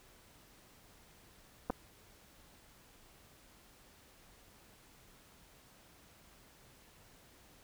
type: clicks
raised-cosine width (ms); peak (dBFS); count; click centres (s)
1; -21; 2; 1.699 / 1.703
effects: pink hiss -62 dBFS RMS until 7.63 s